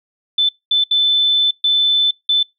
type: tone bursts at uneven times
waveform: sine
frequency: 3520 Hz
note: A7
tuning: in tune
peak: -11 dBFS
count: 5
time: 0.38-0.49 / 0.71-0.84 / 0.91-1.51 / 1.64-2.11 / 2.29-2.43 s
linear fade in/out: 5 ms
effects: noise-tail reverb RT60 0.2 s tail -26 dB re dry